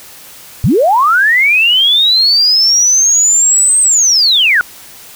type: linear two-way sweep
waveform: sine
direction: up then down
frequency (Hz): 87.31 to 8390 to 1385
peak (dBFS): -6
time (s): 0.64-4.61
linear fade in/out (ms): 0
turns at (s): 3.8
effects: white hiss -35 dBFS RMS until 5.15 s